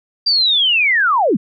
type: linear sweep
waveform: sine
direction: down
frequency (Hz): 4751 to 157.1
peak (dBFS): -11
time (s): 0.26-1.37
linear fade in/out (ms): 10
effects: none